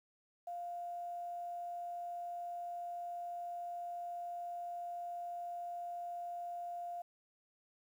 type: tone with quantisation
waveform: sine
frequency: 698.5 Hz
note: F5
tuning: in tune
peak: -40 dBFS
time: 0.47-7.02 s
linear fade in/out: 5 ms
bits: 11
effects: none